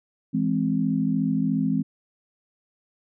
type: chord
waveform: sine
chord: E augmented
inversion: none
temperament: equal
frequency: 164.81 / 207.7 / 261.6 Hz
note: E3 / G#3 / B#3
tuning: 0 / 0 / 0 cents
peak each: -26 / -25 / -24 dBFS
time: 0.33-1.83 s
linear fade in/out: 20 ms
effects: none